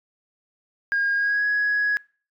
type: tone with pitch glide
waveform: sine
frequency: 1624 to 1670.6 Hz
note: G#6 to G#6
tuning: -39 to +10 cents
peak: -18 dBFS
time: 0.92-1.97 s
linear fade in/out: 0 ms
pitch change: +49 cents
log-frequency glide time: 1.15-1.46 s
effects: noise-tail reverb RT60 0.4 s tail -25 dB re dry + tanh soft clip ceiling -16 dBFS